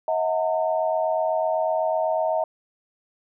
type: tone cluster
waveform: sine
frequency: 637 / 725 / 907 Hz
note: D#5 / F#5 / A#5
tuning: +41 / -35 / -48 cents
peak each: -22 / -27 / -28 dBFS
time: 0.08-2.44 s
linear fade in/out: 2 ms
effects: none